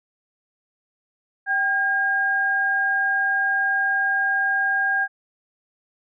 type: tone pair together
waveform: sine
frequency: 778 / 1619.3 Hz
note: G5 / G#6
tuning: -13 / -44 cents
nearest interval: octave + minor second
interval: 1269 cents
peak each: -26 / -19 dBFS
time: 1.46-5.08 s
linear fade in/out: 50 ms
effects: none